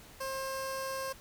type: tone with notch filter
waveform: 15% pulse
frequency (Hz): 533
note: C5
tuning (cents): +32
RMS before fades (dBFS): -37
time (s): 0.2-1.13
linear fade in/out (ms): 10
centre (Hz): 2000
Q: 1.8
effects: pink hiss -54 dBFS RMS until 1.2 s